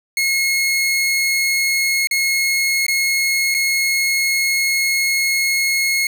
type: tone with dropouts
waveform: sawtooth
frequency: 2166 Hz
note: C#7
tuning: 41 cents flat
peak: -12 dBFS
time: 0.17-6.07 s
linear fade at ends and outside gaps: 2 ms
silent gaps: 2.072-2.111 / 2.866-2.882 / 3.543-3.547 s
effects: none